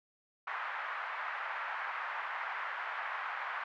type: band-pass noise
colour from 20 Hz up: white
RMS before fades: -39 dBFS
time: 0.47-3.64 s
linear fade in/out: 5 ms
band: 830 to 1800 Hz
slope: 24 dB/octave
effects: none